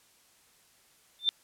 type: tone with exponential growth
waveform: sine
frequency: 3570 Hz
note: A7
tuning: 24 cents sharp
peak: -18 dBFS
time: 1.19-1.29 s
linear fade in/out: 0 ms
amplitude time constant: 21 ms
effects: white hiss -63 dBFS RMS until 1.43 s + low-pass 12000 Hz 12 dB/octave